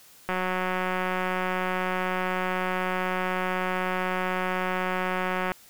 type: click train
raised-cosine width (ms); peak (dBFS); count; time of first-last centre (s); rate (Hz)
0.5; -13; 963; 0.29-5.518; 184
effects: white hiss -53 dBFS RMS until 5.69 s